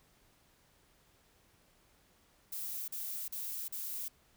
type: noise bursts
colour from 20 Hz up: violet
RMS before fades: -40 dBFS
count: 4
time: 2.52-4.083 s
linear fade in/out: 5 ms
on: 360 ms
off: 41 ms
effects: pink hiss -68 dBFS RMS until 4.36 s